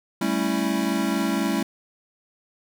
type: chord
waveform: square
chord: A dominant seventh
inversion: third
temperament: equal with one note detuned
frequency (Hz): 196 / 220 / 274.6 / 329.6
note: G3 / A3 / C#4 / E4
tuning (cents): 0 / 0 / -16 / 0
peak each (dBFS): -28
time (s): 0.21-1.63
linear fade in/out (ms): 5
effects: none